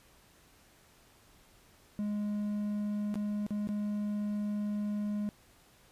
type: tone with dropouts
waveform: triangle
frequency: 207.7 Hz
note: G#3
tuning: in tune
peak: -29 dBFS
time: 1.99-5.29 s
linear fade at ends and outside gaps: 0 ms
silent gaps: 3.142-3.156 / 3.465-3.507 / 3.673-3.689 s
effects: pink hiss -62 dBFS RMS until 5.91 s + resampled to 32000 Hz